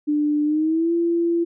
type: tone with pitch glide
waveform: sine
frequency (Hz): 297.1 to 339.3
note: D4 to F4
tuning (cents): +20 to -50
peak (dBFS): -17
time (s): 0.07-1.45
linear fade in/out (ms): 20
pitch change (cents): +230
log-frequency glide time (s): 0.44-0.93
effects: none